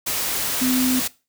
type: tone in noise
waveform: sine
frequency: 255.1 Hz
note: C4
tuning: 44 cents flat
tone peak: -18 dBFS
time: 0.61-1 s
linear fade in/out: 10 ms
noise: white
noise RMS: -24 dBFS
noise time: 0.06-1.08 s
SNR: +3 dB
effects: noise-tail reverb RT60 0.3 s tail -20 dB re dry